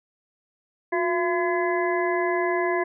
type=harmonic tone with a mistuned harmonic; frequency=339.2 Hz; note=E4; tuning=50 cents sharp; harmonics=1 / 2 / 3 / 5 / 6; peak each=-24 / -27 / -29 / -31 / -32 dBFS; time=0.92-2.84 s; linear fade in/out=10 ms; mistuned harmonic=1; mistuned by=+97 cents; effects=none